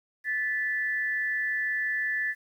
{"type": "tone pair together", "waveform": "sine", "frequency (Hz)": [1749, 1974.8], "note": ["A6", "B6"], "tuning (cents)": [-11, -1], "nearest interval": "major second", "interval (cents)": 210, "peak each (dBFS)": [-27, -32], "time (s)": [0.24, 2.35], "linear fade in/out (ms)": 50, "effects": ["10-bit"]}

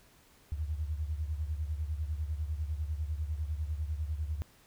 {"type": "beating tone pair", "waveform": "sine", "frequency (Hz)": [74.3, 84.3], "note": ["D2", "E2"], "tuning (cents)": [21, 39], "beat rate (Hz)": 10, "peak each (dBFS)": [-33, -38], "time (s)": [0.52, 4.42], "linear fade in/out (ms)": 0, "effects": ["pink hiss -62 dBFS RMS until 4.66 s"]}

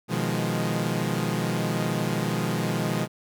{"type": "chord", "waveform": "sawtooth", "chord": "F half-diminished seventh", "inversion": "second", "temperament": "equal", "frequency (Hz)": [123.47, 155.56, 174.61, 207.7], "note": ["Cb3", "Eb3", "F3", "Ab3"], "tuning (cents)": [0, 0, 0, 0], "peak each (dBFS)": -26, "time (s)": [0.08, 3.08], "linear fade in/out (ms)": 50, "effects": []}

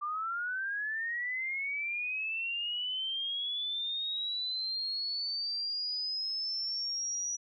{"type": "linear sweep", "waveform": "sine", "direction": "up", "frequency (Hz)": [1174.7, 5850], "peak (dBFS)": -32, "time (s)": [0.01, 7.37], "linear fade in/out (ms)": 20, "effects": []}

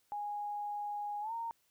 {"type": "tone with pitch glide", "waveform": "sine", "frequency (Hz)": [826, 921.8], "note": ["G#5", "A#5"], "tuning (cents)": [-10, -20], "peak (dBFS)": -36, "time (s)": [0.12, 1.51], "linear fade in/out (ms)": 0, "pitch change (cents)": 190, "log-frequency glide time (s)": [1.21, 1.33], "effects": ["white hiss -74 dBFS RMS until 1.7 s"]}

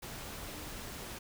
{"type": "tone in noise", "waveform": "sine", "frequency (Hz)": 300.8, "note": "D4", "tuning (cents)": 42, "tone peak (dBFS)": -52, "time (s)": [0.46, 0.72], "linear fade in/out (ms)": 10, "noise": "pink", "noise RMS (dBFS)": -44, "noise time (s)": [0.02, 1.19], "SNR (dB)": -11, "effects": []}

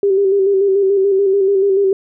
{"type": "tone with vibrato", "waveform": "sine", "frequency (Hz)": 392, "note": "G4", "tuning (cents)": 0, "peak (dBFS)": -10, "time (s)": [0.03, 1.93], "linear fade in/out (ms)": 2, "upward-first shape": "square", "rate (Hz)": 6.9, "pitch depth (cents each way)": 39, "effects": []}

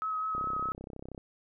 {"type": "tone with vibrato", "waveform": "sine", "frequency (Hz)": 1278, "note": "D#6", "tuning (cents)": 46, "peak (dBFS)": -30, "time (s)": [0.02, 0.72], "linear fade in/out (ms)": 0, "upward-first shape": "sine", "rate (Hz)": 4.9, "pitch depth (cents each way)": 16}
{"type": "click train", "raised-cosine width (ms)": 2, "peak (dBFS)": -29, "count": 28, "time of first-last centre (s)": [0.35, 1.178], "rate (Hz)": 32.6}
{"effects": []}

